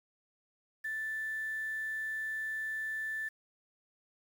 sine tone with quantisation, 1760 Hz, A6, in tune, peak -34 dBFS, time 0.84-3.29 s, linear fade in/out 10 ms, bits 9, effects none

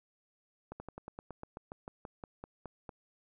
slowing click train, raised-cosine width 1 ms, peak -29 dBFS, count 16, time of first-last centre 0.72-2.892 s, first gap 80 ms, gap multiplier 1.08, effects none

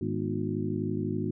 harmonic tone with a mistuned harmonic, 51.91 Hz, G#1, in tune, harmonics 2 / 3 / 4 / 5 / 6 / 7, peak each -35 / -35 / -35 / -35 / -35 / -35 dBFS, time 0.01-1.31 s, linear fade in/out 5 ms, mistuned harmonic 5, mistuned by -100 cents, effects none

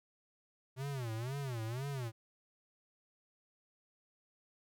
square tone with vibrato, 125.3 Hz, B2, 25 cents sharp, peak -38 dBFS, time 0.76-2.12 s, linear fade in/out 50 ms, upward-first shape sine, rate 2 Hz, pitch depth 220 cents each way, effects none

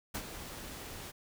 pink noise with ADSR envelope, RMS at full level -36 dBFS, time 0.14-1.12 s, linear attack 11 ms, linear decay 59 ms, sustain -9 dB, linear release 21 ms, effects none

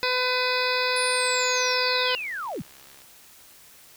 harmonic tone, 503 Hz, B4, 32 cents sharp, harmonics 1 / 2 / 3 / 4 / 5 / 7 / 8 / 9 / 10, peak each -28 / -29 / -30 / -32 / -29 / -36 / -31 / -34 / -33 dBFS, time 0.03-2.15 s, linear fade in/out 0 ms
click train, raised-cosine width 0.2 ms, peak -33 dBFS, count 146, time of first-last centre 0.88-3.019 s, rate 67.8 Hz
sine linear sweep, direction down, 9956 to 96.9 Hz, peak -29 dBFS, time 0.96-2.62 s, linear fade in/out 5 ms
effects white hiss -51 dBFS RMS until 3.96 s

